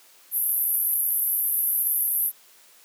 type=band-pass noise; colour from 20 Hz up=white; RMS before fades=-24 dBFS; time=0.31-2.32 s; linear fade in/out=50 ms; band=11000 to 13000 Hz; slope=96 dB/octave; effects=white hiss -54 dBFS RMS until 2.84 s + high-pass 300 Hz 12 dB/octave